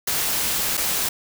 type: noise with dropouts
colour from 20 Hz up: white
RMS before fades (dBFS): -23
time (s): 0.07-1.09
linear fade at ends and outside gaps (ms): 5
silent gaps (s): 0.771-0.775
effects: none